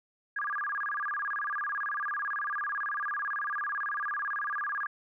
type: tone with vibrato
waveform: sine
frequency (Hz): 1396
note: F6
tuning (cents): -1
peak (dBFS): -30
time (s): 0.36-4.87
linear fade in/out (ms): 5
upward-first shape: square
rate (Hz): 18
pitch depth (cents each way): 290
effects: none